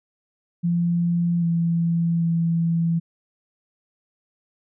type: tone with pitch steps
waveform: sine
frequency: 171.9 / 168.2 / 166.9 Hz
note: F3 / E3 / E3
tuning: -27 / +35 / +22 cents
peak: -18 dBFS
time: 0.63-3 s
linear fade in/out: 20 ms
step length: 790 ms
effects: none